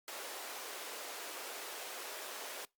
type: high-pass noise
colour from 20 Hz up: pink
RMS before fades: -45 dBFS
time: 0.08-2.65 s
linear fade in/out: 0 ms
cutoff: 410 Hz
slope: 24 dB/octave
effects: noise-tail reverb RT60 0.2 s tail -23 dB re dry + Opus 48 kbps